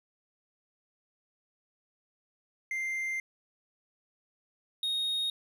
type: tone pair in turn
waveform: triangle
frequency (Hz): 2093 / 3729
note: C7 / A#7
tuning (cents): 0 / 0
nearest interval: minor seventh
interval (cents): 1000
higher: second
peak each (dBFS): -29 / -27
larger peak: second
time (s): 2.71-3.2 / 4.83-5.3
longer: first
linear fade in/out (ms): 2
effects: none